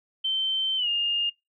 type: tone with pitch glide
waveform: sine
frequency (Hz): 3100 to 2826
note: G7 to F7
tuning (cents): -20 to +20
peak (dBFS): -23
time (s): 0.24-1.3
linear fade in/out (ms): 10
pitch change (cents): -160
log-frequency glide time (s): 0.77-0.88
effects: noise-tail reverb RT60 0.2 s tail -23 dB re dry